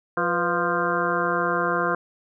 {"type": "harmonic tone with a mistuned harmonic", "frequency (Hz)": 174.61, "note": "F3", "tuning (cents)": 0, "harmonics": [1, 2, 3, 4, 6, 7, 8, 9], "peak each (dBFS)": [-32, -29, -28, -30, -27, -29, -28, -30], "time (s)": [0.17, 1.95], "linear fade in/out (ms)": 2, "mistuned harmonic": 3, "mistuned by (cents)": -76, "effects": []}